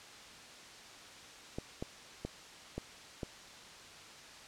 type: clicks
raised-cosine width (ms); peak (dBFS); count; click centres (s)
2; -24; 5; 1.585 / 1.825 / 2.25 / 2.78 / 3.232
effects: white hiss -52 dBFS RMS until 4.47 s + low-pass 6000 Hz 12 dB/octave